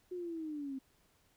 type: linear sweep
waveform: sine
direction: down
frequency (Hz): 366.1 to 261.8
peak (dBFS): -38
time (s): 0.11-0.79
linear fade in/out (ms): 10
effects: pink hiss -71 dBFS RMS until 1.36 s